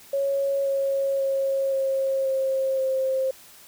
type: tone with pitch steps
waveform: sine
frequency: 553 / 547.9 / 542.9 / 537.9 / 532.9 / 528 Hz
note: C#5 / C#5 / C#5 / C5 / C5 / C5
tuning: -4 / -20 / -36 / +48 / +32 / +16 cents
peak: -21 dBFS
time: 0.13-3.31 s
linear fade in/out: 5 ms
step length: 530 ms
effects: white hiss -49 dBFS RMS until 3.67 s